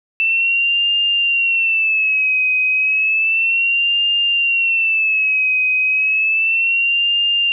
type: tone with vibrato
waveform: sine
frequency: 2658 Hz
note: E7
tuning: 14 cents sharp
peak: -13 dBFS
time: 0.2-7.52 s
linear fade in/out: 0 ms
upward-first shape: sine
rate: 0.32 Hz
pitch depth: 94 cents each way
effects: none